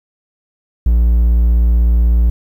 triangle tone, 58.1 Hz, A#1, 5 cents flat, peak -6 dBFS, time 0.86-2.3 s, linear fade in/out 5 ms, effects 8-bit

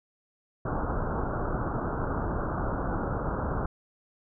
pink low-pass noise, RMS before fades -30 dBFS, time 0.65-3.66 s, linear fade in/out 5 ms, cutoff 1500 Hz, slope 96 dB/octave, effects none

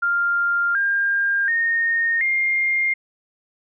sine tone with pitch steps, 1397 / 1604.7 / 1843.4 / 2117 Hz, F6 / G6 / A#6 / C7, 0 / +40 / -20 / +20 cents, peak -17 dBFS, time 0.02-2.94 s, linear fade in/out 10 ms, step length 730 ms, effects none

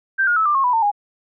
sine tone with pitch steps, 1568 / 1429.6 / 1303.4 / 1188.3 / 1083.4 / 987.8 / 900.6 / 821.1 Hz, G6 / F6 / E6 / D6 / C#6 / B5 / A5 / G#5, 0 / +40 / -20 / +20 / -40 / 0 / +40 / -20 cents, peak -14 dBFS, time 0.18-0.916 s, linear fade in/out 20 ms, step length 92 ms, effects none

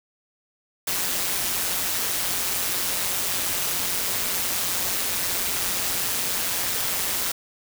white noise with amplitude modulation, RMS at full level -23 dBFS, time 0.87-7.32 s, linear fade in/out 5 ms, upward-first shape sine, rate 181 Hz, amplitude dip 55%, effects none

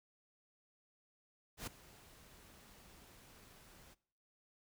pink noise with ADSR envelope, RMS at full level -42 dBFS, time 1.57-3.95 s, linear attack 99 ms, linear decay 10 ms, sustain -19 dB, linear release 22 ms, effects noise-tail reverb RT60 0.6 s tail -22 dB re dry

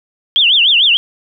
sine tone with vibrato, 3136 Hz, G7, in tune, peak -7 dBFS, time 0.36-0.97 s, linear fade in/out 0 ms, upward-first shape triangle, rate 6.7 Hz, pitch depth 290 cents each way, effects none

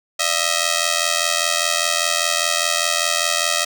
5% pulse ring-modulated tone, 639 Hz, D#5, 46 cents sharp, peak -3 dBFS, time 0.19-3.65 s, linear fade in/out 10 ms, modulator 42.5 Hz, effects none

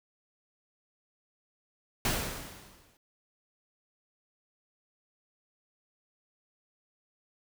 pink noise with exponential decay, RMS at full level -27 dBFS, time 2.05-2.97 s, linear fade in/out 2 ms, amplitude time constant 200 ms, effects none

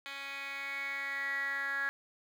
10% pulse tone with band-pass filter sweep, 277.2 Hz, C#4, in tune, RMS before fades -37 dBFS, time 0.06-1.89 s, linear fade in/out 0 ms, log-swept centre 2700 to 1700 Hz, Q 9.4, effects 10-bit

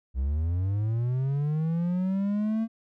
triangle linear sweep, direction up, 61.74 to 227.7 Hz, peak -22 dBFS, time 0.14-2.68 s, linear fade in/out 50 ms, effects none

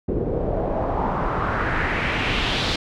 pink noise with low-pass filter sweep, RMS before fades -23 dBFS, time 0.08-2.76 s, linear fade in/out 5 ms, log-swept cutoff 390 to 4200 Hz, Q 2.6, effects none

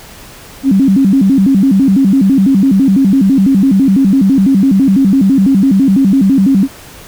sine tone with vibrato, 229 Hz, A#3, 31 cents flat, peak -5 dBFS, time 0.63-6.68 s, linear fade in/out 50 ms, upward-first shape square, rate 6 Hz, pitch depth 290 cents each way, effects pink hiss -34 dBFS RMS until 7.07 s

